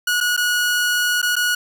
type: tone with dropouts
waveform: sawtooth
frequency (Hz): 1457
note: F#6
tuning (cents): -27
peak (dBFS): -13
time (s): 0.07-1.55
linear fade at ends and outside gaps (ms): 5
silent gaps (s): 0.204-0.209 / 0.366-0.375 / 1.217-1.227 / 1.356-1.364
effects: none